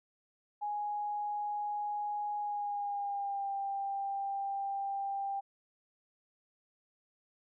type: tone with pitch glide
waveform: sine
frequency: 830 to 791.6 Hz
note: G#5 to G5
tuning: -1 to +17 cents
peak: -33 dBFS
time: 0.61-5.41 s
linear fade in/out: 20 ms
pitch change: -82 cents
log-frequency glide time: 2.39-3.52 s
effects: none